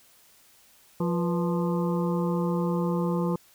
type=harmonic tone with a mistuned harmonic; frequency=174.61 Hz; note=F3; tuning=in tune; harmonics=1 / 2 / 3 / 5 / 6 / 7; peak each=-25 / -31 / -32 / -38 / -37 / -43 dBFS; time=1-3.36 s; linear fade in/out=5 ms; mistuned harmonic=3; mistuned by=-100 cents; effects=white hiss -58 dBFS RMS until 3.54 s